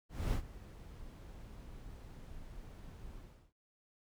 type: noise with ADSR envelope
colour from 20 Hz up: brown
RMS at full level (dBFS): -32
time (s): 0.09-3.53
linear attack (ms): 240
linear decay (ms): 89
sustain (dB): -18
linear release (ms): 370
effects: none